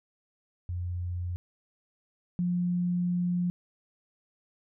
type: tone pair in turn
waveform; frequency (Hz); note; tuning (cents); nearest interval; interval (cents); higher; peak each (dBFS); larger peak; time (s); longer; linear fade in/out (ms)
sine; 88.5 / 177; F2 / F3; +23 / +23; octave; 1200; second; -30 / -25; second; 0.69-1.36 / 2.39-3.5; second; 0
effects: none